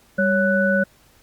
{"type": "tone cluster", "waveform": "sine", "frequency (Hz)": [197.8, 555, 1487], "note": ["G3", "C#5", "F#6"], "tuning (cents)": [16, 2, 8], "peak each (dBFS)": -20, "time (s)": [0.18, 0.84], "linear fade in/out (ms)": 10, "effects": ["pink hiss -55 dBFS RMS until 1.22 s", "Opus 48 kbps"]}